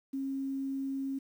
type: tone with quantisation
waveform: sine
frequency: 270.9 Hz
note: C#4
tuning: 40 cents flat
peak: -32 dBFS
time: 0.13-1.19 s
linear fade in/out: 10 ms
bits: 10
effects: none